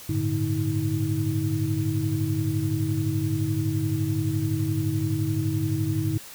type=tone cluster; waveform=sine; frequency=100.3 / 112 / 145.9 / 319 Hz; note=G2 / A2 / D3 / D#4; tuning=+40 / +31 / -11 / +43 cents; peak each=-28 dBFS; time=0.09-6.18 s; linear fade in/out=5 ms; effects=white hiss -43 dBFS RMS until 6.34 s